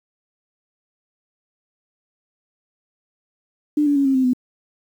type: tone with pitch steps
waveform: sine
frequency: 297.6 / 287.8 / 278.3 / 269.1 / 260.3 / 251.7 Hz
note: D4 / D4 / C#4 / C4 / C4 / B3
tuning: +23 / -35 / +7 / +49 / -9 / +33 cents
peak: -14 dBFS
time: 3.77-4.334 s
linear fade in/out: 5 ms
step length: 94 ms
effects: 8-bit